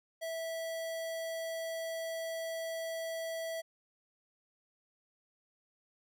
square tone, 655 Hz, E5, 11 cents flat, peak -37 dBFS, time 0.21-3.62 s, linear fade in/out 20 ms, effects none

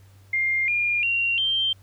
sine tone with pitch steps, 2113 / 2413 / 2756 / 3148 Hz, C7 / D7 / F7 / G7, +16 / +46 / -24 / +7 cents, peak -20 dBFS, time 0.33-1.73 s, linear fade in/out 5 ms, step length 350 ms, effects added 97 Hz sine -49 dBFS peak until 1.82 s + pink hiss -60 dBFS RMS until 1.82 s

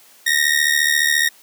sawtooth ring-modulated tone, 1864.7 Hz, A#6, in tune, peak -8 dBFS, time 0.26-1.29 s, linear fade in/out 10 ms, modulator 37.2 Hz, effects white hiss -49 dBFS RMS until 1.42 s + high-pass 200 Hz 12 dB/octave

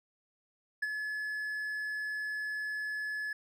triangle tone with ADSR envelope, 1711 Hz, A6, 49 cents flat, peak -26 dBFS, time 0.82-3.33 s, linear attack 9 ms, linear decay 30 ms, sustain -6 dB, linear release 4 ms, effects none

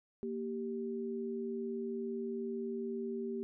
sine tone pair together, 233.1 / 390.9 Hz, A#3 / G4, 0 / -5 cents, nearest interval major sixth, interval 895 cents, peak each -39 / -38 dBFS, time 0.23-3.43 s, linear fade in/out 0 ms, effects none

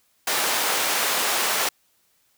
pink high-pass noise, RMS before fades -23 dBFS, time 0.27-1.69 s, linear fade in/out 5 ms, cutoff 620 Hz, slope 12 dB/octave, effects white hiss -65 dBFS RMS until 2.37 s

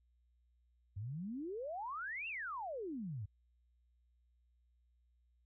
sine exponential two-way sweep, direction up then down, 92.5 to 2800 to 92.5 Hz, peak -40 dBFS, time 0.96-3.26 s, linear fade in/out 10 ms, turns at 2.28 s, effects added 60 Hz sine -70 dBFS peak until 5.45 s

